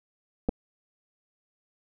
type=clicks; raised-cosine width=2 ms; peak=-13 dBFS; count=2; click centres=0.488 / 0.492 s; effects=none